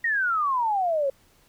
sine exponential sweep, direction down, 1905 to 531 Hz, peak -21 dBFS, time 0.04-1.1 s, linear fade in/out 5 ms, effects pink hiss -60 dBFS RMS until 1.48 s

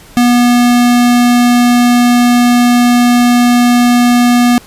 square tone, 242.6 Hz, B3, 31 cents flat, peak -6 dBFS, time 0.17-4.58 s, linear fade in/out 0 ms, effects pink hiss -38 dBFS RMS until 4.66 s + resampled to 32000 Hz

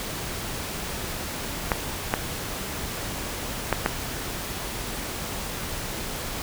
clicks, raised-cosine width 0.5 ms, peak -5 dBFS, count 4, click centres 1.718 / 2.139 / 3.727 / 3.861 s, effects pink hiss -32 dBFS RMS until 6.42 s

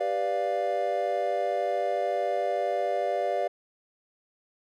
triangle chord, G dominant seventh, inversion none, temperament equal, 392 / 493.9 / 587.3 / 698.5 Hz, G4 / B4 / D5 / F5, 0 / 0 / 0 / 0 cents, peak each -32 / -31 / -27 / -27 dBFS, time 0-3.48 s, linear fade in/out 10 ms, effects none

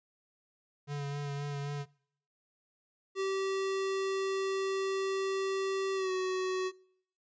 square tone with vibrato, 143 Hz, D3, 46 cents flat, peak -35 dBFS, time 0.87-1.86 s, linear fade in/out 50 ms, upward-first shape sine, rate 3.8 Hz, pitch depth 22 cents each way
square tone with pitch glide, 386.6 to 372.8 Hz, G4 to F#4, -24 to +13 cents, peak -31 dBFS, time 3.15-6.72 s, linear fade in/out 50 ms, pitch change -63 cents, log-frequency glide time 5.95-6.11 s
effects noise-tail reverb RT60 0.7 s tail -25 dB re dry + resampled to 16000 Hz

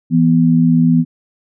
sine tone pair together, 166 / 246 Hz, E3 / B3, +12 / -7 cents, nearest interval perfect fifth, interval 681 cents, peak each -11 dBFS, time 0.1-1.05 s, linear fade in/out 50 ms, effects none

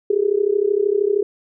sine tone with amplitude modulation, 406.8 Hz, G#4, 36 cents flat, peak -11 dBFS, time 0.1-1.23 s, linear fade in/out 5 ms, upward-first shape sine, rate 33 Hz, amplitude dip 90%, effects none

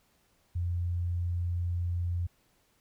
sine tone, 87.31 Hz, F2, in tune, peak -28 dBFS, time 0.55-2.27 s, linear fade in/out 10 ms, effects pink hiss -69 dBFS RMS until 2.8 s

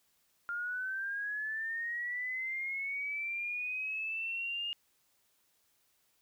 sine linear sweep, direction up, 1396.9 to 2847 Hz, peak -34 dBFS, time 0.49-4.73 s, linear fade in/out 0 ms, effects white hiss -73 dBFS RMS until 6.21 s

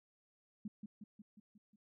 sine tone with echo, 209.5 Hz, G#3, 15 cents sharp, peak -40 dBFS, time 0.65-0.68 s, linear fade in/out 5 ms, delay 180 ms, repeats 6, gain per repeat -4 dB, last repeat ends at 1.76 s, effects none

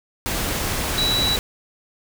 sine tone in noise, 3924 Hz, B7, 12 cents flat, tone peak -19 dBFS, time 0.98-1.36 s, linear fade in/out 0 ms, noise pink, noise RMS -24 dBFS, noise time 0.26-1.39 s, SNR +2 dB, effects none

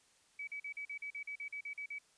sine tone bursts, 2285 Hz, D7, 48 cents flat, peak -40 dBFS, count 13, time 0.39-1.986 s, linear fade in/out 5 ms, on 84 ms, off 42 ms, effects white hiss -69 dBFS RMS until 2.17 s + resampled to 22050 Hz

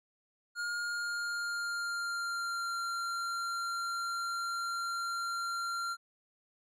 square tone with pitch glide, 1421 to 1379.7 Hz, F6 to F6, +30 to -21 cents, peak -34 dBFS, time 0.55-5.97 s, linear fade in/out 50 ms, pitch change -51 cents, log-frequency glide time 0.78-2.79 s, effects low-pass 9000 Hz 12 dB/octave

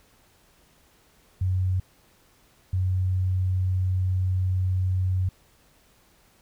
sine tone pair in turn, 92.7 / 92.7 Hz, F#2 / F#2, +4 / +4 cents, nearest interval unison, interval 0 cents, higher neither, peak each -21 dBFS, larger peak neither, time 1.41-1.8 / 2.73-5.29 s, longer second, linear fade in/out 5 ms, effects pink hiss -60 dBFS RMS until 6.41 s

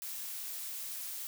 blue noise, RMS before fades -41 dBFS, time 0.02-1.27 s, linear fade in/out 0 ms, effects none

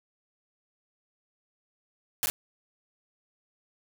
white noise with echo, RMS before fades -27 dBFS, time 2.23-2.26 s, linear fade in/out 0 ms, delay 40 ms, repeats 1, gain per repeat -2 dB, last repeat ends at 2.3 s, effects none

